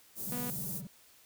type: band-stop noise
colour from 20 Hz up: white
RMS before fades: -39 dBFS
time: 0.15-0.82 s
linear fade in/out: 50 ms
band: 420 to 9500 Hz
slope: 12 dB/octave
type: tone with vibrato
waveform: triangle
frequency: 163.9 Hz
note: E3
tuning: 10 cents flat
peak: -39 dBFS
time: 0.27-0.87 s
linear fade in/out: 2 ms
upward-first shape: square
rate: 19 Hz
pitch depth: 290 cents each way
type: tone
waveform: sawtooth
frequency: 244.4 Hz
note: B3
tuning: 18 cents flat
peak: -34 dBFS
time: 0.32-0.5 s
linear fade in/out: 0 ms
effects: white hiss -61 dBFS RMS until 1.25 s